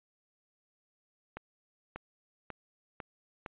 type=accelerating click train; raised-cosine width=0.5 ms; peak=-25 dBFS; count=5; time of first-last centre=1.37-3.462 s; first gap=590 ms; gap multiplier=0.92; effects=resampled to 8000 Hz